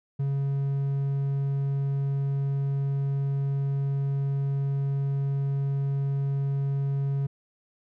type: tone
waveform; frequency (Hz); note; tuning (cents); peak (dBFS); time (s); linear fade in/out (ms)
triangle; 138.59; C#3; 0; -22; 0.19-7.27; 10
effects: none